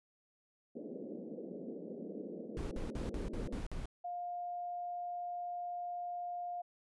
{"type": "band-pass noise", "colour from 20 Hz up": "pink", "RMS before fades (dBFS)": -45, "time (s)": [0.75, 3.6], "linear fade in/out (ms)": 10, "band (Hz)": [190, 540], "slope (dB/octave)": 48}
{"type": "noise bursts", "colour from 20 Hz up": "brown", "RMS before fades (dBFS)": -40, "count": 7, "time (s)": [2.57, 3.856], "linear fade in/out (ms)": 0, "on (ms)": 140, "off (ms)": 51}
{"type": "tone", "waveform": "sine", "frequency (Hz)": 706, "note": "F5", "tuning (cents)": 19, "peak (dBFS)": -38, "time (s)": [4.04, 6.62], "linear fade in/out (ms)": 10}
{"effects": ["resampled to 24000 Hz"]}